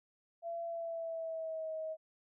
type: tone with pitch glide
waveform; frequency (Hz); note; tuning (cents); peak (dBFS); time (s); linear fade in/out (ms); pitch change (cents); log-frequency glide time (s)
sine; 676 to 634.4; E5 to D#5; +43 to +33; -37; 0.42-1.97; 50; -110; 0.64-1.73
effects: none